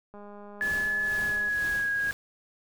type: click train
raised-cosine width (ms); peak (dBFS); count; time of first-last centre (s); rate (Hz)
1; -33; 277; 0.14-1.486; 205
type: tone with pitch glide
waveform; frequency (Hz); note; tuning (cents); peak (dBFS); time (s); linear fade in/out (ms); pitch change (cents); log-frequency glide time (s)
sine; 1713 to 1645.1; A6 to G#6; -47 to -17; -25; 0.61-2.11; 0; -70; 1.06-1.92
type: noise with tremolo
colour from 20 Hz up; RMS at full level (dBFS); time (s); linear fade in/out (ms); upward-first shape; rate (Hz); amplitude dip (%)
pink; -40; 0.62-2.13; 0; sine; 2.1; 65
effects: none